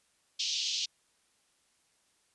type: band-pass noise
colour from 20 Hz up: pink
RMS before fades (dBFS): -33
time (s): 0.39-0.86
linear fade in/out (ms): 10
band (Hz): 2900 to 6200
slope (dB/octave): 48
effects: white hiss -71 dBFS RMS until 2.34 s + resampled to 24000 Hz